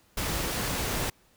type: noise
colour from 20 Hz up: pink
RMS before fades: -30 dBFS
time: 0.17-1.1 s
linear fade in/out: 5 ms
effects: pink hiss -63 dBFS RMS until 1.36 s